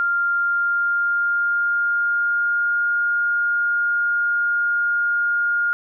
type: tone with pitch glide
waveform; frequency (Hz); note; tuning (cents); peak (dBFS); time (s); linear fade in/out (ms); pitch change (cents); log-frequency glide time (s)
sine; 1396.9 to 1417.2; F6 to F6; 0 to +25; -17; 0-5.73; 0; +25; 0.34-2.85
effects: none